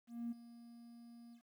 triangle tone with ADSR envelope, 235.1 Hz, A#3, 15 cents sharp, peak -34 dBFS, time 0.07-1.42 s, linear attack 240 ms, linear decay 21 ms, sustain -18 dB, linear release 92 ms, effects tanh soft clip ceiling -36 dBFS + 12-bit

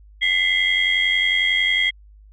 sine tone cluster, 2009 / 2100 / 3262 Hz, B6 / C7 / G#7, +29 / +6 / -32 cents, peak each -20 dBFS, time 0.21-1.91 s, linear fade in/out 20 ms, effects tanh soft clip ceiling -8 dBFS + added 51 Hz sine -44 dBFS peak until 2.32 s

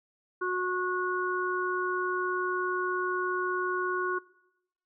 harmonic tone, 365.1 Hz, F#4, 23 cents flat, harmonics 1 / 3 / 4, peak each -31 / -33 / -33 dBFS, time 0.41-4.19 s, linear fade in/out 10 ms, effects noise-tail reverb RT60 0.9 s tail -21 dB re dry

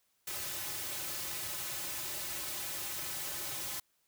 white noise with comb filter, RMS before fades -39 dBFS, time 0.27-3.8 s, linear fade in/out 5 ms, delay 4.3 ms, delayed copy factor -1, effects white hiss -75 dBFS RMS until 4.07 s

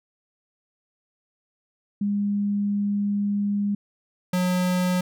sine / square tone pair in turn, 203.4 / 181.21 Hz, G#3 / F#3, -36 / -36 cents, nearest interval major second, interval 200 cents, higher first, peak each -21 dBFS, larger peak neither, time 2.01-3.75 / 4.33-5.01 s, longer first, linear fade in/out 5 ms, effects none

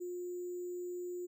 sine tone with sample-and-hold, 355.9 Hz, F4, 33 cents sharp, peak -38 dBFS, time 0-1.27 s, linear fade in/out 20 ms, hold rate 7350 Hz, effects none

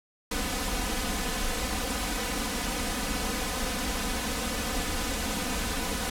pink noise with comb filter, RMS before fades -30 dBFS, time 0.31-6.1 s, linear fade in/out 5 ms, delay 4 ms, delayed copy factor +0.9, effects low-pass 12000 Hz 12 dB/octave

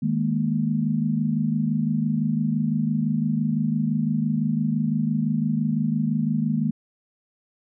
sine chord, D# suspended fourth, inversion none, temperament just, 155.56 / 207.4 / 233.3 Hz, D#3 / G#3 / A#3, 0 / -2 / +2 cents, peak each -25 / -25 / -24 dBFS, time 0.02-6.71 s, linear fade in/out 10 ms, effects none

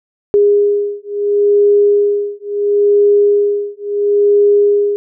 sine beating tone pair, 408.9 / 409.63 Hz, G#4 / G#4, -27 / -24 cents, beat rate 0.73 Hz, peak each -12 / -12 dBFS, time 0.34-4.96 s, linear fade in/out 0 ms, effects none

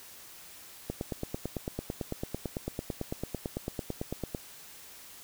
click train, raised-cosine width 2 ms, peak -19 dBFS, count 32, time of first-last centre 0.9-4.348 s, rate 8.99 Hz, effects white hiss -50 dBFS RMS until 5.23 s

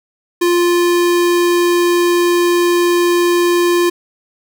square tone, 349.2 Hz, F4, in tune, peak -11 dBFS, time 0.41-3.9 s, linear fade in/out 10 ms, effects none

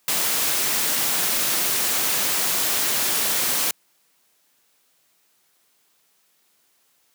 white noise, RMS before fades -22 dBFS, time 0.08-3.71 s, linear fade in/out 2 ms, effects white hiss -64 dBFS RMS until 7.14 s + high-pass 150 Hz 12 dB/octave

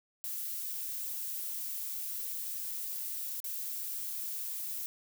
violet noise with dropouts, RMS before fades -38 dBFS, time 0.24-4.86 s, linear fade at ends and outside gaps 0 ms, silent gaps 3.402-3.442 s, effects none

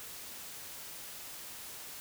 silence, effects white hiss -46 dBFS RMS until 2 s

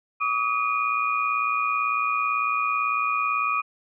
sine tone cluster, 1142 / 1260 / 2458 Hz, D6 / D#6 / D#7, -49 / +21 / -22 cents, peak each -26 dBFS, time 0.2-3.62 s, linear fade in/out 20 ms, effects none

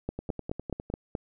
two click trains, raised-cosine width 2 ms, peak -21 / -17 dBFS, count 8 / 6, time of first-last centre 0.19-0.901 / 0.09-1.152 s, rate 9.85 / 4.71 Hz, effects none

